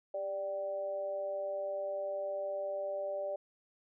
sine tone with amplitude modulation, 587.3 Hz, D5, in tune, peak -31 dBFS, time 0.14-3.36 s, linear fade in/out 5 ms, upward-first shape sine, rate 190 Hz, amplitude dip 65%, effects none

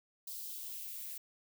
violet noise with high-pass filter sweep, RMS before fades -44 dBFS, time 0.27-1.18 s, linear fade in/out 5 ms, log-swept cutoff 4100 to 1900 Hz, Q 1.9, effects none

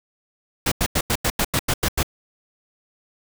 pink noise bursts, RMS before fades -20 dBFS, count 10, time 0.66-2.031 s, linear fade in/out 5 ms, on 57 ms, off 89 ms, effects none

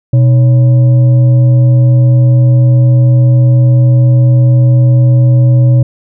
sine tone with frequency modulation, 124.2 Hz, B2, 10 cents sharp, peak -3 dBFS, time 0.13-5.83 s, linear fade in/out 5 ms, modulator 433 Hz, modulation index 0.25, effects none

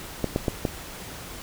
clicks, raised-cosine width 2 ms, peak -9 dBFS, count 4, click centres 0.243 / 0.361 / 0.482 / 0.652 s, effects pink hiss -39 dBFS RMS until 1.42 s

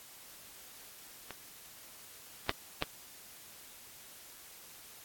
clicks, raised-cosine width 0.3 ms, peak -26 / -9 / -12 dBFS, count 3, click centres 1.307 / 2.494 / 2.824 s, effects white hiss -53 dBFS RMS until 5.04 s + AAC 64 kbps

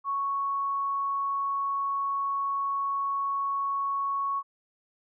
sine tone, 1108.7 Hz, C#6, in tune, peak -26 dBFS, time 0.04-4.43 s, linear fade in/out 50 ms, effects none

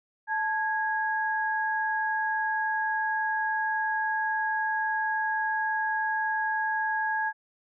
sine tone pair together, 874.6 / 1651 Hz, A5 / G#6, -11 / -11 cents, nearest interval major seventh, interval 1100 cents, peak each -28 dBFS, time 0.27-7.33 s, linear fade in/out 50 ms, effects none

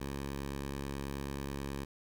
10% pulse tone, 69.3 Hz, C#2, in tune, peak -29 dBFS, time 0-1.85 s, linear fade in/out 10 ms, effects none

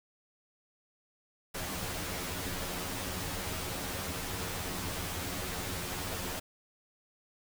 pink noise with comb filter, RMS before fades -37 dBFS, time 1.54-6.4 s, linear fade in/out 10 ms, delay 11 ms, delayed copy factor +1, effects none

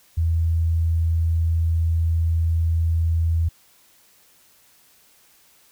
sine tone, 82.41 Hz, E2, in tune, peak -17 dBFS, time 0.17-3.49 s, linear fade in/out 10 ms, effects white hiss -56 dBFS RMS until 5.71 s

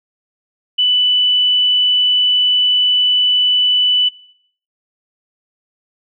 sine tone, 2983 Hz, F#7, 13 cents sharp, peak -11 dBFS, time 0.78-4.09 s, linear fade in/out 10 ms, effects noise-tail reverb RT60 0.6 s tail -19 dB re dry

